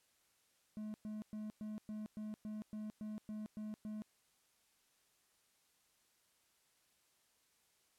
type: tone bursts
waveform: triangle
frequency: 213.7 Hz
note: G#3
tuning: 50 cents sharp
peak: -40 dBFS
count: 12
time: 0.77-4.02 s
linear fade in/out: 0 ms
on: 170 ms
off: 110 ms
effects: white hiss -75 dBFS RMS until 7.98 s + low-pass 12000 Hz 12 dB/octave